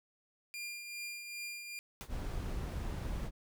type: tone with tremolo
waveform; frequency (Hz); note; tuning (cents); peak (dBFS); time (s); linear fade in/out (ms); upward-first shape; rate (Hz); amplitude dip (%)
sawtooth; 2400; D7; +37; -36; 0.54-1.79; 0; triangle; 2.5; 50
type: noise with exponential decay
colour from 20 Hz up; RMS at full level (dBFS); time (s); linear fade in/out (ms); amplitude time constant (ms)
pink; -42; 2.01-2.15; 0; 29
type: noise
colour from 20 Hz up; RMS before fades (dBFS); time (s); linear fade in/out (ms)
brown; -38; 2.08-3.31; 50
effects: none